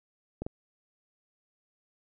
clicks, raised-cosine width 2 ms, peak -21 dBFS, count 2, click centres 0.42 / 0.465 s, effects none

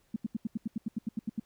sine tone bursts, 220 Hz, A3, in tune, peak -28 dBFS, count 13, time 0.14-1.398 s, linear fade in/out 5 ms, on 22 ms, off 81 ms, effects pink hiss -70 dBFS RMS until 1.45 s

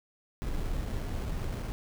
brown noise with sample-and-hold, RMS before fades -33 dBFS, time 0.42-1.72 s, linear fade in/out 0 ms, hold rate 3675 Hz, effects none

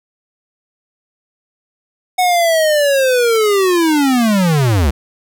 square linear sweep, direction down, 740 to 62.8 Hz, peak -11 dBFS, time 2.18-4.91 s, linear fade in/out 10 ms, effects none

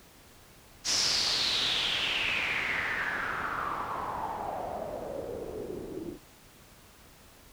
white noise with low-pass filter sweep, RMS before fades -32 dBFS, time 0.84-6.18 s, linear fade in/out 50 ms, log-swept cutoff 5800 to 310 Hz, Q 5.1, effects pink hiss -55 dBFS RMS until 7.52 s

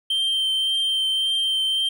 triangle tone with vibrato, 3136 Hz, G7, in tune, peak -18 dBFS, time 0.1-1.89 s, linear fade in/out 5 ms, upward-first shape triangle, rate 1.8 Hz, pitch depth 15 cents each way, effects none

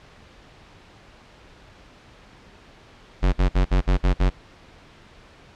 square tone bursts, 46.18 Hz, F#1, 3 cents flat, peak -16 dBFS, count 7, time 3.22-4.302 s, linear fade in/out 20 ms, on 110 ms, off 52 ms, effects pink hiss -49 dBFS RMS until 5.55 s + low-pass 4000 Hz 12 dB/octave

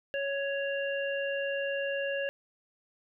harmonic tone, 556 Hz, C#5, 5 cents sharp, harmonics 1 / 3 / 5, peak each -31 / -36 / -38 dBFS, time 0.14-2.29 s, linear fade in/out 0 ms, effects none

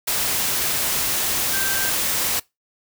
sine tone in noise, 1568 Hz, G6, in tune, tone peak -26 dBFS, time 1.53-1.9 s, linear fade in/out 10 ms, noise white, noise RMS -22 dBFS, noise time 0.07-2.4 s, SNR -7 dB, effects noise-tail reverb RT60 0.2 s tail -23 dB re dry

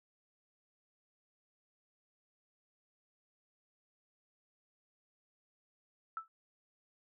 sine tone with exponential decay, 1318.5 Hz, E6, in tune, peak -33 dBFS, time 6.17-6.28 s, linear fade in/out 1 ms, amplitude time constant 23 ms, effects none

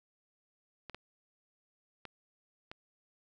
clicks, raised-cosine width 0.3 ms, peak -28 dBFS, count 4, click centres 0.897 / 0.946 / 2.053 / 2.715 s, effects none

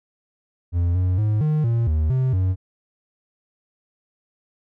triangle tone with pitch steps, 86.6 / 91.4 / 106.7 / 153.2 / 116.3 / 77.6 / 129.9 / 93.1 Hz, F2 / F#2 / G#2 / D#3 / A#2 / D#2 / C3 / F#2, -14 / -21 / +47 / -27 / -4 / -4 / -12 / +11 cents, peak -15 dBFS, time 0.72-2.56 s, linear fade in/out 50 ms, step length 230 ms, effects none

